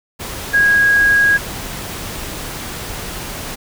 sine tone in noise, 1645 Hz, G#6, 17 cents flat, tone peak -9 dBFS, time 0.53-1.38 s, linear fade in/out 20 ms, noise pink, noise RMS -27 dBFS, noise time 0.19-3.56 s, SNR +15 dB, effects none

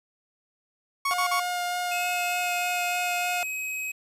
30% pulse tone bursts, 1108.7 Hz, C#6, in tune, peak -21 dBFS, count 3, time 1.05-1.4 s, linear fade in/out 5 ms, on 88 ms, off 43 ms
sawtooth tone with vibrato, 712 Hz, F5, 33 cents sharp, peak -23 dBFS, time 1.11-3.43 s, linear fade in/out 0 ms, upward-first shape sine, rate 3.3 Hz, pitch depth 9 cents each way
square tone with pitch glide, 2564 to 2539 Hz, E7 to D#7, -49 to +34 cents, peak -30 dBFS, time 1.91-3.92 s, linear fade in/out 10 ms, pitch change -17 cents, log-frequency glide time 2.29-2.57 s
effects resampled to 32000 Hz + 9-bit

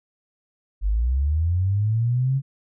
sine linear sweep, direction up, 46.42 to 138.59 Hz, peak -18 dBFS, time 0.81-2.42 s, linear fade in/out 50 ms, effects none

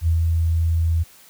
sine tone with ADSR envelope, 82.41 Hz, E2, in tune, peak -14 dBFS, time 0.01-1.04 s, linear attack 63 ms, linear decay 110 ms, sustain -2 dB, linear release 21 ms, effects white hiss -49 dBFS RMS until 1.29 s

